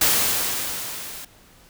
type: noise with level ramp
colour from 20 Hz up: white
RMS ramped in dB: -17 to -37 dBFS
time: 0.01-1.25 s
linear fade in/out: 5 ms
effects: pink hiss -52 dBFS RMS until 1.69 s